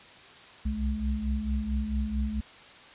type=tone cluster; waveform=sine; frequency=62.4 / 66.9 / 213.6 Hz; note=B1 / C2 / G#3; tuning=+19 / +39 / +49 cents; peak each=-31 dBFS; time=0.65-2.41 s; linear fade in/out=10 ms; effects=white hiss -50 dBFS RMS until 2.94 s + resampled to 8000 Hz